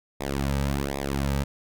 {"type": "tone with flanger", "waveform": "sawtooth", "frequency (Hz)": 69.3, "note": "C#2", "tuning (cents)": 0, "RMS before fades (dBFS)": -27, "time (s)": [0.2, 1.44], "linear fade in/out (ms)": 10, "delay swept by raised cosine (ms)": [0.67, 2.87], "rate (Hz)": 1.3, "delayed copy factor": -1, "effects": []}